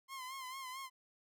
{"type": "tone with vibrato", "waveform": "sawtooth", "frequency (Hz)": 1046.5, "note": "C6", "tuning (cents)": 0, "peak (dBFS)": -40, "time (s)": [0.08, 0.9], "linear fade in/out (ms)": 50, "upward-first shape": "sine", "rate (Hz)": 4.5, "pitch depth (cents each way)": 64, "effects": []}